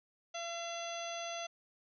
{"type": "harmonic tone", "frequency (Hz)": 679, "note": "F5", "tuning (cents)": -49, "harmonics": [1, 2, 3, 4, 5, 6, 7, 9], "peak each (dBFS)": [-41, -48, -51, -48, -47, -55, -55, -48], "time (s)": [0.34, 1.47], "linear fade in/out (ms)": 10, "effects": []}